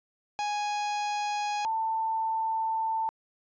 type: tone pair in turn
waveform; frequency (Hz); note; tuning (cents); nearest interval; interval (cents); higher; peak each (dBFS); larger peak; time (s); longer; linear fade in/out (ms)
45% pulse / sine; 830 / 891.3; G#5 / A5; -1 / +22; minor second; 123; second; -28 / -26; second; 0.39-1.65 / 1.65-3.09; second; 0
effects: resampled to 16000 Hz